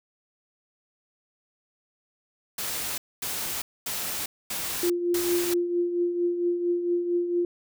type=noise bursts; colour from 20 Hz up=white; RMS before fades=-31 dBFS; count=5; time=2.58-5.54 s; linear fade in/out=5 ms; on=400 ms; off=240 ms
type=tone with tremolo; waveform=sine; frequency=349.2 Hz; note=F4; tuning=in tune; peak=-20 dBFS; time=4.83-7.45 s; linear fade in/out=2 ms; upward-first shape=triangle; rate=4.4 Hz; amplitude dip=60%
effects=none